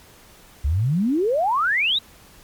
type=exponential sweep; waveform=sine; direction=up; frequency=64.7 to 3951 Hz; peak=-17 dBFS; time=0.64-1.99 s; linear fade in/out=10 ms; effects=pink hiss -49 dBFS RMS until 2.43 s + MP3 96 kbps